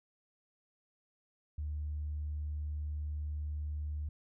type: tone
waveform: sine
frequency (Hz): 75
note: D2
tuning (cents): +37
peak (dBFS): -34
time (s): 1.58-4.09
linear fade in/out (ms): 5
effects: tanh soft clip ceiling -30 dBFS